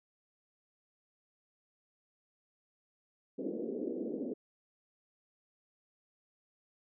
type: band-pass noise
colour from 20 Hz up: pink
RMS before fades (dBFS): -38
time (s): 3.38-4.34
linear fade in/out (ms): 10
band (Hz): 220 to 510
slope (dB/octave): 48
effects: none